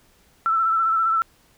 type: tone with vibrato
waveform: sine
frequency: 1329 Hz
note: E6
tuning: 14 cents sharp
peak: -17 dBFS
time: 0.46-1.22 s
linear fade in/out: 0 ms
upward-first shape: sine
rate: 15 Hz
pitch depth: 34 cents each way
effects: pink hiss -58 dBFS RMS until 1.57 s